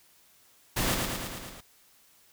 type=noise with echo; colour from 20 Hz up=pink; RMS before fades=-28 dBFS; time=0.76-0.95 s; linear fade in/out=10 ms; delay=110 ms; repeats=6; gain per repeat=-3 dB; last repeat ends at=1.61 s; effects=white hiss -61 dBFS RMS until 2.32 s